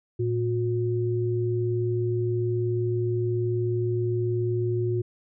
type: tone pair together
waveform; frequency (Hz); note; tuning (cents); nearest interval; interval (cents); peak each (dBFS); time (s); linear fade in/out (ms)
sine; 113.8 / 360.3; A#2 / F#4; -41 / -46; octave + minor sixth; 1995; -25 / -26; 0.19-5.02; 10
effects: none